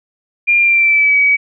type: tone with pitch glide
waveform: sine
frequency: 2400 to 2271 Hz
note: D7 to C#7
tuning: +37 to +41 cents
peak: -8 dBFS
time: 0.47-1.37 s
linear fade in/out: 20 ms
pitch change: -96 cents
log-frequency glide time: 0.58-1.18 s
effects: none